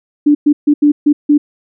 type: tone bursts at uneven times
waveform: sine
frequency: 293.7 Hz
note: D4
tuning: in tune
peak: -5 dBFS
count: 6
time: 0.26-0.35 / 0.46-0.53 / 0.67-0.74 / 0.82-0.92 / 1.06-1.13 / 1.29-1.38 s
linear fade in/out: 10 ms
effects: none